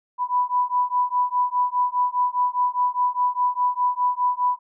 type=beating tone pair; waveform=sine; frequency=987.8 / 992.7 Hz; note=B5 / B5; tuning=0 / +9 cents; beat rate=4.9 Hz; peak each=-22 dBFS; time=0.18-4.59 s; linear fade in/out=50 ms; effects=none